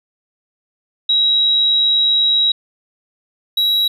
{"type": "tone pair in turn", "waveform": ["sine", "triangle"], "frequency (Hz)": [3852, 3874], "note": ["B7", "B7"], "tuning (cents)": [-44, -34], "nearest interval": "unison", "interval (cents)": 10, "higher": "second", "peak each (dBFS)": -11, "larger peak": "neither", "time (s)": [[1.09, 2.52], [3.57, 3.88]], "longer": "first", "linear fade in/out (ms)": 5, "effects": []}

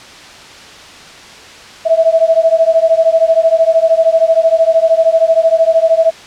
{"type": "beating tone pair", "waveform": "sine", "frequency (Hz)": [647, 660], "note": ["E5", "E5"], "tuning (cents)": [-32, 2], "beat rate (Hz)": 13, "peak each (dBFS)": -10, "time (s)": [1.85, 6.11], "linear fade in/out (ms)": 20, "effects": ["white hiss -34 dBFS RMS until 6.26 s", "low-pass 5000 Hz 12 dB/octave"]}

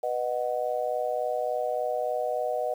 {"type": "chord", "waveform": "sine", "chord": "B major", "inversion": "none", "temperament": "just", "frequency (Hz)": [493.9, 617.4, 740.8], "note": ["B4", "D#5", "F#5"], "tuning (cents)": [0, -14, 2], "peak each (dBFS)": [-31, -29, -31], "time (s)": [0.03, 2.74], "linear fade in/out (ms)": 5, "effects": ["9-bit"]}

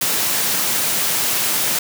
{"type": "high-pass noise", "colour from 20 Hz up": "white", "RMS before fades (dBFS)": -19, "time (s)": [0.01, 1.79], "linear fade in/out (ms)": 5, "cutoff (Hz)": 100, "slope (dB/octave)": 48, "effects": []}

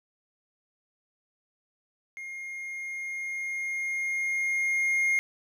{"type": "tone with level ramp", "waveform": "triangle", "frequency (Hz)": 2133, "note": "C7", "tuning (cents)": 33, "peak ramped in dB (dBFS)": [-35, -20], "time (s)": [2.17, 5.19], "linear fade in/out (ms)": 0, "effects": []}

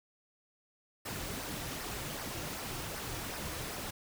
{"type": "noise with flanger", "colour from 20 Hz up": "pink", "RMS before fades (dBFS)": -40, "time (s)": [1.05, 3.91], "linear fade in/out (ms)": 10, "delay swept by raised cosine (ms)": [0.27, 4.87], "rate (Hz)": 2.6, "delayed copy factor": -0.5, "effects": []}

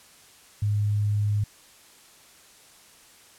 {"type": "tone", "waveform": "sine", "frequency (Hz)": 103.83, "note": "G#2", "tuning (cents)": 0, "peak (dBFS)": -21, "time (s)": [0.62, 1.44], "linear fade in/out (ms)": 5, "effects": ["white hiss -53 dBFS RMS until 3.38 s", "low-pass 11000 Hz 12 dB/octave"]}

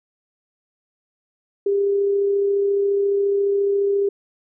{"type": "tone with amplitude modulation", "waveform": "sine", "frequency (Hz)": 400, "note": "G4", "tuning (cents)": 35, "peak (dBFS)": -15, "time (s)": [1.66, 4.09], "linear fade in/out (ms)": 5, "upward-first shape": "sine", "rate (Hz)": 34.4, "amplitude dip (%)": 25, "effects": []}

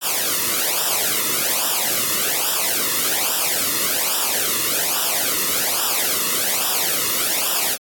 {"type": "noise with flanger", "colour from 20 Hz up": "white", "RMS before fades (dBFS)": -20, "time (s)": [0.01, 7.78], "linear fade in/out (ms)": 50, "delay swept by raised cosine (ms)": [0.46, 1.3], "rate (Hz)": 1.2, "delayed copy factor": -0.85, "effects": ["AAC 64 kbps"]}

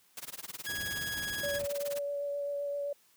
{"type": "noise with tremolo", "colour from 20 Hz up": "white", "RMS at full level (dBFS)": -40, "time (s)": [0.17, 1.99], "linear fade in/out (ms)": 2, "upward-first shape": "sine", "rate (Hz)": 19, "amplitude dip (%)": 100}
{"type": "tone", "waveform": "sawtooth", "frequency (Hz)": 1661.2, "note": "G#6", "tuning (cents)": 0, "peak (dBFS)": -31, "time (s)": [0.66, 1.59], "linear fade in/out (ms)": 10}
{"type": "noise", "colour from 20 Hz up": "brown", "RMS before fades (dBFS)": -40, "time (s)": [0.68, 1.66], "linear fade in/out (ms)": 10}
{"type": "tone with vibrato", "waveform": "sine", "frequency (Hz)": 571, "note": "D5", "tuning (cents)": -49, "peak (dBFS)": -32, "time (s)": [1.43, 2.93], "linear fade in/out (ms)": 5, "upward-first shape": "sine", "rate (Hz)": 7.7, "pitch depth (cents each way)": 12}
{"effects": ["white hiss -66 dBFS RMS until 3.16 s", "high-pass 100 Hz 12 dB/octave"]}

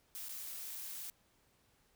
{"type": "noise with dropouts", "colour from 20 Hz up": "blue", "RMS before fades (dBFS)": -45, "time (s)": [0.15, 1.1], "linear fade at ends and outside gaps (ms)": 0, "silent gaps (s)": [0.285, 0.293], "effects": ["pink hiss -72 dBFS RMS until 1.95 s"]}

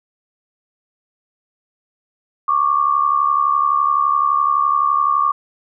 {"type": "tone pair together", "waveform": "sine", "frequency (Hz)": [1108.7, 1180.5], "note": ["C#6", "D6"], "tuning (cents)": [0, 9], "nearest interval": "minor second", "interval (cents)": 109, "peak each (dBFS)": -16, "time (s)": [2.48, 5.32], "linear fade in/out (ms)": 5, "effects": []}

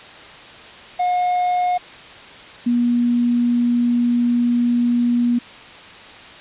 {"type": "tone pair in turn", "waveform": ["triangle", "sine"], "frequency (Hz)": [720, 240.3], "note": ["F#5", "B3"], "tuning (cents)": [-47, -47], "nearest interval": "octave + perfect fifth", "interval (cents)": 1900, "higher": "first", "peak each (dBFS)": -14, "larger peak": "neither", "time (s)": [[0.99, 1.78], [2.66, 5.39]], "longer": "second", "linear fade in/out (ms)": 10, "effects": ["white hiss -39 dBFS RMS until 6.4 s", "resampled to 8000 Hz"]}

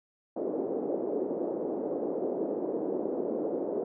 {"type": "band-pass noise", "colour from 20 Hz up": "pink", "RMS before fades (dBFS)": -32, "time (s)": [0.36, 3.84], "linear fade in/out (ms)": 5, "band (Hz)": [310, 520], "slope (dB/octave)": 24, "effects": []}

